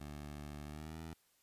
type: tone with pitch glide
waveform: 15% pulse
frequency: 73.42 to 81 Hz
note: D2 to E2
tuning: 0 to -30 cents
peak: -39 dBFS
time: 0-1.14 s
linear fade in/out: 10 ms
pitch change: +170 cents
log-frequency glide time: 0.65-1.01 s
effects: white hiss -73 dBFS RMS until 1.42 s + resampled to 32000 Hz